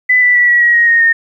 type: tone with pitch steps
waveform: sine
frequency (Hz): 2000 / 1975.9 / 1952.1 / 1928.5 / 1905.3 / 1882.3 / 1859.6 / 1837.2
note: B6 / B6 / B6 / B6 / A#6 / A#6 / A#6 / A#6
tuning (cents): +21 / 0 / -21 / -42 / +37 / +16 / -5 / -26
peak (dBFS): -6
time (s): 0.09-1.13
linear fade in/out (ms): 10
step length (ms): 130
effects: 8-bit